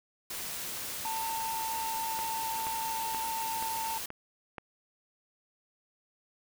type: noise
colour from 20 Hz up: white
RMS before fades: -38 dBFS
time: 0.3-4.06 s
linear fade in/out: 5 ms
type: tone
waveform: triangle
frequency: 899 Hz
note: A5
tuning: 37 cents sharp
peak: -31 dBFS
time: 1.05-3.98 s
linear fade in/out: 2 ms
type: click train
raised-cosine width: 0.5 ms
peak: -24 dBFS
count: 6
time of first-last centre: 2.19-4.582 s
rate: 2.09 Hz
effects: none